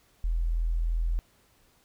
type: tone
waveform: sine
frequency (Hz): 41.5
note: E1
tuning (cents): +12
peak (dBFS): -24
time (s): 0.24-1.19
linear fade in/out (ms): 0
effects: pink hiss -64 dBFS RMS until 1.84 s